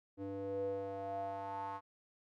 square tone with band-pass filter sweep, 98.2 Hz, G2, 4 cents sharp, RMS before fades -41 dBFS, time 0.17-1.81 s, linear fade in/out 50 ms, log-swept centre 370 to 1000 Hz, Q 6.7, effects none

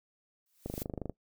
blue noise with exponential growth, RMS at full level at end -40 dBFS, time 0.46-0.83 s, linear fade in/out 2 ms, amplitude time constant 80 ms
click train, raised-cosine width 2 ms, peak -23 dBFS, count 12, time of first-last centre 0.66-1.097 s, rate 25.2 Hz
effects noise-tail reverb RT60 0.1 s tail -21 dB re dry

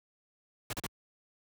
pink noise bursts, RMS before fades -36 dBFS, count 3, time 0.7-0.866 s, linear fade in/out 2 ms, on 30 ms, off 38 ms, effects high-pass 60 Hz 12 dB/octave

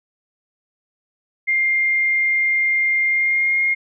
sine tone with pitch glide, 2110 to 2135 Hz, C7 to C7, +14 to +34 cents, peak -15 dBFS, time 1.47-3.75 s, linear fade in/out 20 ms, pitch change +20 cents, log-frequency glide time 3.06-3.6 s, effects none

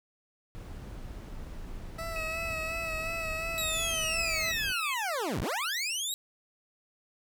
brown noise, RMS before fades -41 dBFS, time 0.55-4.72 s, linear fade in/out 0 ms
20% pulse tone with vibrato, 650 Hz, E5, 24 cents flat, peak -31 dBFS, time 1.98-4.52 s, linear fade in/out 10 ms, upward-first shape sine, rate 2.8 Hz, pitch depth 42 cents each way
triangle tone, 2584 Hz, E7, 35 cents flat, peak -33 dBFS, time 2.16-4.94 s, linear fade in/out 2 ms
20% pulse linear two-way sweep, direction down then up, 3899 to 32.7 to 3899 Hz, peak -25 dBFS, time 3.58-6.14 s, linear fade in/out 0 ms, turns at 5.41 s
effects none

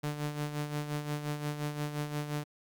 sawtooth tone with tremolo, 148.1 Hz, D3, 15 cents sharp, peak -27 dBFS, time 0.03-2.44 s, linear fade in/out 10 ms, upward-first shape sine, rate 5.7 Hz, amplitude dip 60%, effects Opus 48 kbps

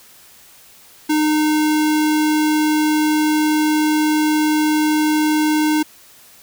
sine tone with sample-and-hold, 306.1 Hz, D#4, 28 cents flat, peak -13 dBFS, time 1.09-5.83 s, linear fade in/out 10 ms, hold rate 1225 Hz, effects white hiss -46 dBFS RMS until 6.42 s

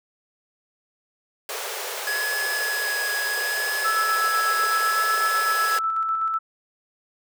pink high-pass noise, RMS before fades -31 dBFS, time 1.49-5.79 s, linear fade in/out 2 ms, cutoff 390 Hz, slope 96 dB/octave
square tone with vibrato, 1682 Hz, G#6, 22 cents sharp, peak -25 dBFS, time 2.07-5.78 s, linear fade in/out 2 ms, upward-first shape sine, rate 0.71 Hz, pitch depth 15 cents each way
sine tone with tremolo, 1318.5 Hz, E6, in tune, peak -20 dBFS, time 3.84-6.39 s, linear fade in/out 20 ms, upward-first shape square, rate 8 Hz, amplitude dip 30%
effects none

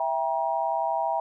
sine chord, E diminished, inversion none, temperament just, 659.3 / 791.1 / 949.3 Hz, E5 / G5 / Bb5, 0 / +16 / +31 cents, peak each -28 dBFS, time 0-1.2 s, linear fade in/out 2 ms, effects none

